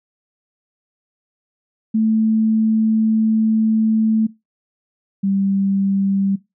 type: tone pair in turn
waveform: sine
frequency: 220 / 196 Hz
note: A3 / G3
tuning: 0 / 0 cents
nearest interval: major second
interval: 200 cents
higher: first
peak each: -13 / -15 dBFS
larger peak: first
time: 1.94-4.27 / 5.23-6.36 s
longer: first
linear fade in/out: 10 ms
effects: noise-tail reverb RT60 0.2 s tail -19 dB re dry